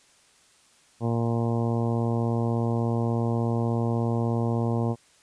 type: harmonic tone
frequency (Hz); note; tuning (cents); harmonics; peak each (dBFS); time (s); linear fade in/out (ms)
116.54; A#2; 0; 1 / 2 / 3 / 4 / 5 / 6 / 7 / 8 / 9; -25 / -28 / -33 / -33 / -37 / -38 / -39 / -41 / -43; 1-4.96; 50
effects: white hiss -59 dBFS RMS until 5.22 s + resampled to 22050 Hz